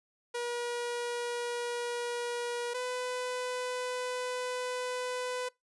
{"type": "tone pair in turn", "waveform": "sawtooth", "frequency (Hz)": [480, 500.5], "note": ["B4", "B4"], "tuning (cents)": [-49, 23], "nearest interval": "minor second", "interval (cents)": 72, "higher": "second", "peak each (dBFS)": [-29, -29], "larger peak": "neither", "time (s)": [[0.34, 2.74], [2.74, 5.49]], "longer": "second", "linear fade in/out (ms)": 10, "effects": ["noise-tail reverb RT60 0.2 s tail -24 dB re dry", "resampled to 24000 Hz"]}